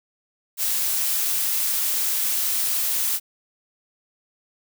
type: noise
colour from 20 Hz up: blue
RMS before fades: -23 dBFS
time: 0.57-3.2 s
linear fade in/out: 50 ms
effects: none